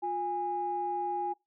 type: tone pair together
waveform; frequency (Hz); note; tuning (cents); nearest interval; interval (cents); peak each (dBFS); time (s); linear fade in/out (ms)
sine; 354.9 / 822; F4 / G#5; +28 / -18; octave + minor third; 1454; -36 / -30; 0.02-1.34; 20
effects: noise-tail reverb RT60 0.2 s tail -25 dB re dry + tanh soft clip ceiling -22 dBFS